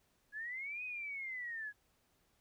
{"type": "linear two-way sweep", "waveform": "sine", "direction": "up then down", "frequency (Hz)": [1655, 2526, 1655], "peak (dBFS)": -40, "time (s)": [0.32, 1.73], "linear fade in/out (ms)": 50, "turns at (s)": 0.84, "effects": ["pink hiss -75 dBFS RMS until 2.4 s"]}